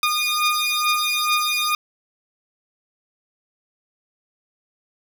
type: beating tone pair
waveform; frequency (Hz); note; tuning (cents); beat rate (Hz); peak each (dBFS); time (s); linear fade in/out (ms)
15% pulse; 1220 / 1222.3; D#6 / D#6; -34 / -31; 2.3; -15 / -16; 0.03-1.75; 2
effects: none